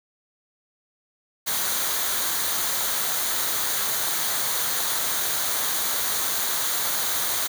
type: noise with comb filter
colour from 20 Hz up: white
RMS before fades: -25 dBFS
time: 1.46-7.48 s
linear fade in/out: 20 ms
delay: 0.38 ms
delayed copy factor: -0.5
effects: none